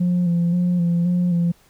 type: tone with vibrato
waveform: sine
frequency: 174.61 Hz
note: F3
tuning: in tune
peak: -14 dBFS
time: 0-1.52 s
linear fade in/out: 10 ms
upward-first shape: square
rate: 1.9 Hz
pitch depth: 30 cents each way
effects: tanh soft clip ceiling -14 dBFS + pink hiss -56 dBFS RMS until 1.69 s